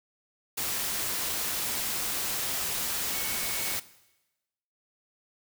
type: tone in noise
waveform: sine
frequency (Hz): 2217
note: C#7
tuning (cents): 0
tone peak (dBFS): -40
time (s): 3.13-3.76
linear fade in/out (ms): 10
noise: white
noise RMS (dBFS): -31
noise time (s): 0.57-3.8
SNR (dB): -12
effects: noise-tail reverb RT60 1.0 s tail -18 dB re dry